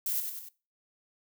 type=noise with echo; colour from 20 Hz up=violet; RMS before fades=-31 dBFS; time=0.06-0.2 s; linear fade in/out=2 ms; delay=96 ms; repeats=3; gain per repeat=-5 dB; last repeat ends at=0.488 s; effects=noise-tail reverb RT60 0.3 s tail -19 dB re dry